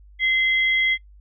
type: tone pair together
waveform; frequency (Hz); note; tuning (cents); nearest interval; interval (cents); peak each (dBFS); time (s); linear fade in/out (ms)
sine; 2060 / 3285; C7 / G#7; -28 / -20; minor sixth; 808; -17 / -26; 0.19-0.98; 50
effects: noise-tail reverb RT60 0.1 s tail -22 dB re dry + added 50 Hz sine -45 dBFS peak until 1.2 s